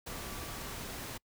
sine tone in noise, 1156 Hz, D6, 28 cents flat, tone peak -52 dBFS, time 0.09-0.74 s, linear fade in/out 10 ms, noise pink, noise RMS -42 dBFS, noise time 0.06-1.18 s, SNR -13 dB, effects noise-tail reverb RT60 0.1 s tail -26 dB re dry

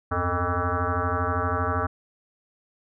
sine tone with frequency modulation, 622.3 Hz, D#5, in tune, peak -22 dBFS, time 0.11-1.87 s, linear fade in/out 10 ms, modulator 176 Hz, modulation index 4.7, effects none

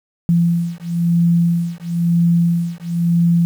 sine beating tone pair, 170 / 171 Hz, F3 / F3, -46 / -36 cents, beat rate 1 Hz, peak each -16 dBFS, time 0.29-3.45 s, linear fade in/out 0 ms, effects 7-bit

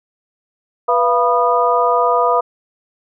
harmonic tone with a mistuned harmonic, 245.1 Hz, B3, 13 cents flat, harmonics 2 / 3 / 4 / 5, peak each -17 / -17 / -17 / -17 dBFS, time 0.88-2.41 s, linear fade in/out 10 ms, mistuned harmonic 3, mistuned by -120 cents, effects none

